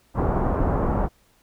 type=low-pass noise; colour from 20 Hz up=pink; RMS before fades=-22 dBFS; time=0.14-1.09 s; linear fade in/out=50 ms; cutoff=1100 Hz; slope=24 dB/octave; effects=pink hiss -61 dBFS RMS until 1.42 s